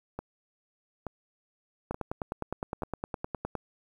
two click trains, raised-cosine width 1 ms, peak -21 / -18 dBFS, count 4 / 17, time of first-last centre 0.19-2.822 / 1.91-3.553 s, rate 1.14 / 9.74 Hz, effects 9-bit

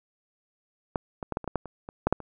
clicks, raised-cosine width 1 ms, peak -12 / -19 / -16 / -13 / -24 / -16 / -11 / -25 / -24 / -8 / -7 / -25 dBFS, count 12, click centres 0.958 / 1.228 / 1.323 / 1.371 / 1.443 / 1.477 / 1.557 / 1.657 / 1.889 / 2.07 / 2.126 / 2.203 s, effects none

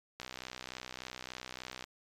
click train, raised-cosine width 0.2 ms, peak -24 dBFS, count 105, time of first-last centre 0.2-1.84 s, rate 63.4 Hz, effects MP3 96 kbps

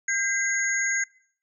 sine tone cluster, 1601 / 2042 / 6640 Hz, G6 / C7 / G#8, +36 / -43 / -1 cents, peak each -27 / -26 / -28 dBFS, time 0.08-1.04 s, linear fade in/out 5 ms, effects noise-tail reverb RT60 0.6 s tail -23 dB re dry

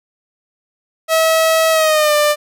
sawtooth tone with pitch glide, 645 to 594.9 Hz, E5 to D5, -38 to +22 cents, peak -7 dBFS, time 1.08-2.36 s, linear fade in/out 50 ms, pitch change -140 cents, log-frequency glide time 1.71-2.15 s, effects none

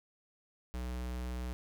square tone, 61.74 Hz, B1, in tune, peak -37 dBFS, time 0.74-1.53 s, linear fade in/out 0 ms, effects none

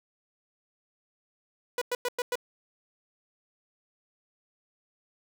sawtooth tone bursts, 491.1 Hz, B4, 10 cents flat, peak -23 dBFS, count 5, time 1.78-2.355 s, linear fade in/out 2 ms, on 35 ms, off 100 ms, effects none

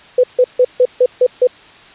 sine tone bursts, 501 Hz, B4, 25 cents sharp, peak -6 dBFS, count 7, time 0.18-1.472 s, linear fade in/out 5 ms, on 56 ms, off 150 ms, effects white hiss -41 dBFS RMS until 1.94 s + resampled to 8000 Hz

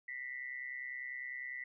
sine tone with amplitude modulation, 1975.5 Hz, B6, in tune, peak -37 dBFS, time 0.08-1.64 s, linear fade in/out 5 ms, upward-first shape sine, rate 130 Hz, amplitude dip 75%, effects none

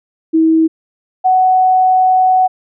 sine tone pair in turn, 321.8 / 744.9 Hz, E4 / F#5, -42 / +11 cents, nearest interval octave + minor third, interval 1453 cents, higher second, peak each -7 dBFS, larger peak neither, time 0.33-0.68 / 1.24-2.48 s, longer second, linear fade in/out 20 ms, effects none

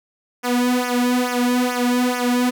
sawtooth tone with flanger, 246.9 Hz, B3, in tune, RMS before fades -19 dBFS, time 0.43-2.51 s, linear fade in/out 20 ms, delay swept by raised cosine 0.24 to 2.64 ms, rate 2.3 Hz, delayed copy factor -0.9, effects none

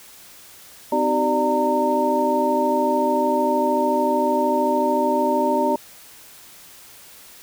sine tone cluster, 256 / 309.3 / 383.7 / 591 / 918 Hz, C4 / D#4 / G4 / D5 / A#5, -38 / -10 / -37 / +11 / -27 cents, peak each -24 / -27 / -25 / -22 / -21 dBFS, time 0.92-5.76 s, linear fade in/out 5 ms, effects white hiss -45 dBFS RMS until 7.42 s

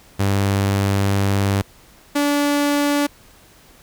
sawtooth tone pair in turn, 99 / 288.7 Hz, G2 / D4, +18 / -30 cents, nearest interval octave + perfect fifth, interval 1852 cents, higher second, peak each -12 dBFS, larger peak neither, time 0.19-1.62 / 2.15-3.07 s, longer first, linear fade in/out 10 ms, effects pink hiss -49 dBFS RMS until 3.82 s

